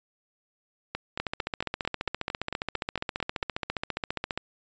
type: two click trains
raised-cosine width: 0.3 ms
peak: -13 / -15 dBFS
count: 48 / 12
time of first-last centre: 1.2-4.376 / 0.95-3.427 s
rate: 14.8 / 4.44 Hz
effects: resampled to 16000 Hz